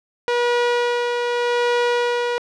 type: tone with tremolo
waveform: sawtooth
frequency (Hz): 482.3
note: B4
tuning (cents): -41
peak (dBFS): -12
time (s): 0.28-2.38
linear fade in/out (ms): 0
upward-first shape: sine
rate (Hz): 0.84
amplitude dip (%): 35
effects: low-pass 4000 Hz 12 dB/octave